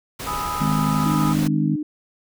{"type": "noise", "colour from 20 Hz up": "pink", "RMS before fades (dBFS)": -31, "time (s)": [0.19, 1.48], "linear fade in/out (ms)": 10}
{"type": "chord", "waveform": "sine", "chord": "E major seventh", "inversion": "first", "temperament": "equal with one note detuned", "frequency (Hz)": [830.6, 987.8, 1244.5, 1313.2], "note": ["G#5", "B5", "D#6", "E6"], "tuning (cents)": [0, 0, 0, -7], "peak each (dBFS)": [-32, -30, -27, -32], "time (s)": [0.26, 1.34], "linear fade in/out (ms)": 20}
{"type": "harmonic tone", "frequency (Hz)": 51.91, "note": "G#1", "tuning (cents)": 0, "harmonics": [3, 4, 5], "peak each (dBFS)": [-21, -23, -25], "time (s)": [0.6, 1.76], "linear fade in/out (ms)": 10}
{"type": "tone", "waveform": "sine", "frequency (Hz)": 302.3, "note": "D#4", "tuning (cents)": -50, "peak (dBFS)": -23, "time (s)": [1.06, 1.83], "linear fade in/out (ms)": 5}
{"effects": []}